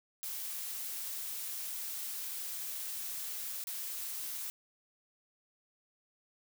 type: noise with dropouts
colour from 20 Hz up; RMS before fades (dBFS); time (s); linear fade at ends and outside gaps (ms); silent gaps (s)
blue; -40; 0.23-4.5; 0; 3.639-3.671
effects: none